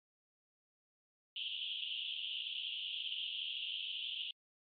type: band-pass noise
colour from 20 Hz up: white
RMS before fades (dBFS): -42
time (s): 1.36-4.31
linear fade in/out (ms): 2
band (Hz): 2800 to 3400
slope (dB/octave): 96
effects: AAC 48 kbps